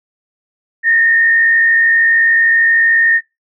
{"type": "tone with frequency modulation", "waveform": "sine", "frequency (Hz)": 1834, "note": "A#6", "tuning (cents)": -29, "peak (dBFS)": -8, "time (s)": [0.83, 3.21], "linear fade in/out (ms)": 50, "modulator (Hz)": 61.4, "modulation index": 0.54, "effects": ["noise-tail reverb RT60 0.2 s tail -21 dB re dry"]}